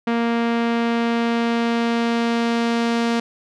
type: tone with low-pass filter sweep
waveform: sawtooth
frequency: 233.1 Hz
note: A#3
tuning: in tune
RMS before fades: -20 dBFS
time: 0.07-3.2 s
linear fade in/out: 5 ms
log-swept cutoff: 2600 to 5200 Hz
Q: 0.87
effects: none